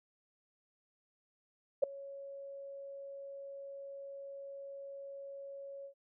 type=tone with ADSR envelope; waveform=sine; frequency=554.4 Hz; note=C#5; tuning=in tune; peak=-21 dBFS; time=1.82-5.94 s; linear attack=16 ms; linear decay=4 ms; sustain=-23 dB; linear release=91 ms; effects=none